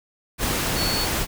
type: tone in noise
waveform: sine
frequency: 4427 Hz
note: C#8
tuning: 3 cents flat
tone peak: -25 dBFS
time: 0.75-1.08 s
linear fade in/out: 50 ms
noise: pink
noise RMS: -24 dBFS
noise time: 0.38-1.27 s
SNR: -4 dB
effects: none